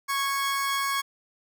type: tone pair together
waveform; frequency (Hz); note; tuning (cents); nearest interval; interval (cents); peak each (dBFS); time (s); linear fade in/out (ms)
sawtooth; 1104 / 1654.1; C#6 / G#6; -7 / -7; perfect fifth; 700; -22 / -29; 0.08-1.02; 20
effects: none